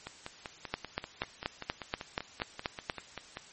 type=two click trains; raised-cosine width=0.3 ms; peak=-22 / -14 dBFS; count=18 / 10; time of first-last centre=0.07-3.371 / 0.74-2.898 s; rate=5.15 / 4.17 Hz; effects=white hiss -53 dBFS RMS until 3.52 s + MP3 32 kbps